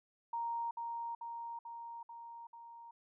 sine tone with echo, 932.3 Hz, A#5, in tune, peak -35 dBFS, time 0.33-0.71 s, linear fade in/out 5 ms, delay 440 ms, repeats 5, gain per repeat -3 dB, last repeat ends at 2.91 s, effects none

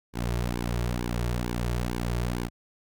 sawtooth tone with flanger, 59.7 Hz, A#1, 42 cents sharp, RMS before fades -29 dBFS, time 0.13-2.5 s, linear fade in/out 50 ms, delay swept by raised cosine 1.5 to 4 ms, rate 2.2 Hz, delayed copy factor -1, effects none

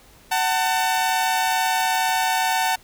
sawtooth tone pair together, 750.9 / 893 Hz, F#5 / A5, +25 / +25 cents, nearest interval minor third, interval 300 cents, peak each -18 dBFS, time 0.31-2.76 s, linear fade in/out 10 ms, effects pink hiss -51 dBFS RMS until 2.83 s

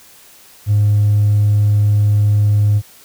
sine tone with hard clipping, 103.8 Hz, G#2, in tune, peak -10 dBFS, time 0.66-2.82 s, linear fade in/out 50 ms, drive 1 dB, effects white hiss -44 dBFS RMS until 3.04 s

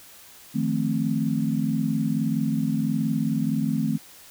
sine chord, F dominant seventh, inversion third, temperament equal, 155.56 / 174.61 / 220 / 261.6 Hz, Eb3 / F3 / A3 / C4, 0 / 0 / 0 / 0 cents, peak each -27 / -31 / -25 / -27 dBFS, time 0.54-3.98 s, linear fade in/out 20 ms, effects white hiss -48 dBFS RMS until 4.3 s

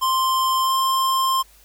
square tone with pitch glide, 1046.5 to 1054.4 Hz, C6 to C6, 0 to +13 cents, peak -18 dBFS, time 0.01-1.43 s, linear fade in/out 20 ms, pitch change +13 cents, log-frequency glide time 0.6-0.72 s, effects added 50 Hz sine -53 dBFS peak until 1.64 s + white hiss -53 dBFS RMS until 1.64 s

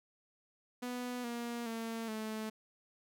sawtooth tone with pitch steps, 246.9 / 236.8 / 227.2 / 217.9 Hz, B3 / A#3 / A#3 / A3, 0 / +27 / -44 / -17 cents, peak -34 dBFS, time 0.82-2.5 s, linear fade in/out 10 ms, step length 420 ms, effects none

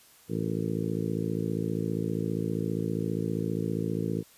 harmonic tone with a mistuned harmonic, 55 Hz, A1, in tune, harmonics 2 / 3 / 4 / 5 / 6 / 7 / 8 / 9, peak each -35 / -32 / -35 / -36 / -36 / -38 / -38 / -42 dBFS, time 0.28-4.24 s, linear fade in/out 50 ms, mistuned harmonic 9, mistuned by -63 cents, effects white hiss -57 dBFS RMS until 4.37 s + resampled to 32000 Hz

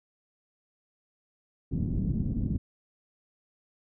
white low-pass noise, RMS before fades -29 dBFS, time 1.71-2.58 s, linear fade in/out 10 ms, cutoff 220 Hz, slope 24 dB/octave, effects none

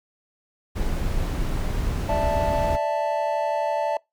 brown noise, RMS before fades -25 dBFS, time 0.75-2.77 s, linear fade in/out 20 ms
triangle chord, D suspended second, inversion none, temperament equal, 587.3 / 659.3 / 880 Hz, D5 / E5 / A5, 0 / 0 / 0 cents, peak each -24 dBFS, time 2.09-3.97 s, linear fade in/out 2 ms
effects noise-tail reverb RT60 0.2 s tail -25 dB re dry

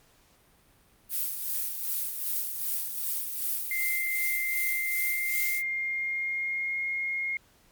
violet noise with tremolo, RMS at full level -29 dBFS, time 1.09-5.63 s, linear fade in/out 50 ms, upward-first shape sine, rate 2.6 Hz, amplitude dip 50%
sine tone with pitch glide, 2093 to 2144 Hz, C7 to C7, 0 to +42 cents, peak -28 dBFS, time 3.71-7.37 s, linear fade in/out 2 ms, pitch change +42 cents, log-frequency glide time 4.89-6.8 s
effects pink hiss -62 dBFS RMS until 7.71 s + Opus 48 kbps

